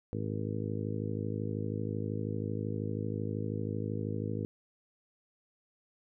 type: harmonic tone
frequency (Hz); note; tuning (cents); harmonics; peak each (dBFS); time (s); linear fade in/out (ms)
52.8; G#1; +29; 2 / 3 / 4 / 5 / 6 / 7 / 8 / 9; -36 / -40 / -40 / -41 / -43 / -47 / -43 / -43; 0.13-4.45; 0
effects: none